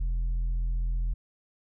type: tone with tanh clipping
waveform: sine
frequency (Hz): 42.26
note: E1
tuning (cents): +44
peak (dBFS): -26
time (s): 0-1.14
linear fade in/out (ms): 10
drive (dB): 4
effects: none